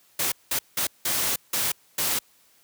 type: noise bursts at uneven times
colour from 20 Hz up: white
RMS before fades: -25 dBFS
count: 6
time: 0.19-0.32 / 0.51-0.59 / 0.77-0.87 / 1.05-1.36 / 1.53-1.72 / 1.98-2.19 s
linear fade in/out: 5 ms
effects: white hiss -60 dBFS RMS until 2.63 s + high-pass 60 Hz 12 dB/octave